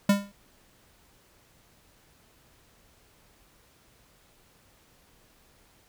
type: tone with exponential decay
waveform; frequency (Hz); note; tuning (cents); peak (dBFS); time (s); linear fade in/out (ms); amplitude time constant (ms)
square; 200.9; G3; +43; -16; 0.09-0.32; 5; 49
effects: pink hiss -61 dBFS RMS until 5.88 s